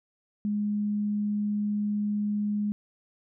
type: tone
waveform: sine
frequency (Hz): 207.7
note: G#3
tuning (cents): 0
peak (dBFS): -25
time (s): 0.45-2.72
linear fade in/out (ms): 0
effects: none